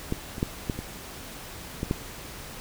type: clicks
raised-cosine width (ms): 3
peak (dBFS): -13 / -22 / -11 / -13 / -19 / -15 / -11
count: 7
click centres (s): 0.124 / 0.382 / 0.429 / 0.698 / 0.79 / 1.831 / 1.911
effects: pink hiss -41 dBFS RMS until 2.6 s